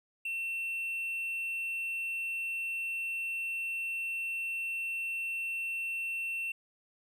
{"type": "tone", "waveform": "triangle", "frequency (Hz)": 2700, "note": "E7", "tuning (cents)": 41, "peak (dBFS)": -31, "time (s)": [0.25, 6.52], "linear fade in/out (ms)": 5, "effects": []}